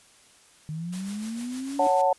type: linear sweep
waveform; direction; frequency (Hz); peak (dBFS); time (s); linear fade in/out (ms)
sine; up; 150.9 to 293.7; -30; 0.69-1.87; 0
type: noise with tremolo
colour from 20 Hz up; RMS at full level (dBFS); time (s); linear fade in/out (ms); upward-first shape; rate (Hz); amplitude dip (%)
white; -41; 0.92-2.02; 10; sine; 6.6; 45
type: chord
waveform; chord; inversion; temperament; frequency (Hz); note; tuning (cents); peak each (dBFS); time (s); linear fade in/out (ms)
sine; F# minor; second; just; 555 / 740 / 888; C#5 / F#5 / A5; +2 / 0 / +16; -23; 1.79-2.13; 5
effects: white hiss -56 dBFS RMS until 2.18 s + resampled to 24000 Hz